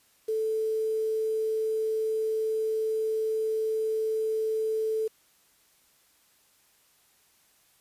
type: tone with quantisation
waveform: sine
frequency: 438.8 Hz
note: A4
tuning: 5 cents flat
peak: -25 dBFS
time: 0.28-5.08 s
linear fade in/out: 10 ms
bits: 8
effects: white hiss -64 dBFS RMS until 7.8 s + resampled to 32000 Hz